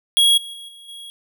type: tone with level steps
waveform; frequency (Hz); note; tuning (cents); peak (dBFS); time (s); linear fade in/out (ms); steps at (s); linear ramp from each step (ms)
square; 3311; G#7; -6; -12 / -32 / -35 / -41 / -35; 0.17-1.1; 0; 0.37 / 0.53 / 0.68 / 0.88; 10
effects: none